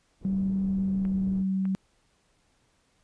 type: low-pass noise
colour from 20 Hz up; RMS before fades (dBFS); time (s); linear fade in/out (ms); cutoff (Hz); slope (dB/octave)
pink; -41; 0.2-1.45; 50; 320; 12
type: tone with pitch glide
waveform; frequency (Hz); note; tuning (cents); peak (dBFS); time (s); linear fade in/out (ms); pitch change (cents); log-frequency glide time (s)
sine; 192.7 to 190.82; G3 to G3; -29 to -46; -24; 0.25-1.75; 0; -17; 0.81-1.35
type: clicks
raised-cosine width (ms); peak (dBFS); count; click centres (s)
0.5; -31; 2; 1.052 / 1.654
effects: pink hiss -68 dBFS RMS until 3.03 s + resampled to 22050 Hz